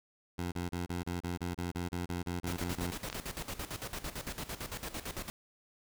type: tone bursts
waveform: 15% pulse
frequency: 88 Hz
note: F2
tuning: 14 cents sharp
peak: -28 dBFS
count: 15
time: 0.38-2.914 s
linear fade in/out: 10 ms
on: 140 ms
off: 31 ms
type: noise with tremolo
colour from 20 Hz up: pink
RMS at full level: -39 dBFS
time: 2.47-5.3 s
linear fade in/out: 0 ms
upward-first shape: square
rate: 8.9 Hz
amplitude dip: 75%
type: clicks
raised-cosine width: 0.2 ms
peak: -21 dBFS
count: 2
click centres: 3.1 / 3.128 s
effects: none